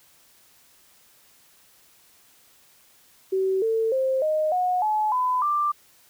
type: tone with pitch steps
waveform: sine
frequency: 381.1 / 448 / 526.6 / 619.1 / 727.8 / 855.5 / 1005.7 / 1182.3 Hz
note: G4 / A4 / C5 / D#5 / F#5 / A5 / B5 / D6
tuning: -49 / +31 / +11 / -9 / -29 / -49 / +31 / +11 cents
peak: -20 dBFS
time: 3.32-5.72 s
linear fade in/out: 10 ms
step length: 300 ms
effects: white hiss -57 dBFS RMS until 6.09 s